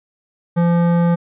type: tone with hard clipping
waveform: triangle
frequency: 171.5 Hz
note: F3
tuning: 31 cents flat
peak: -14 dBFS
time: 0.56-1.16 s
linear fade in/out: 20 ms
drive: 18 dB
effects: resampled to 8000 Hz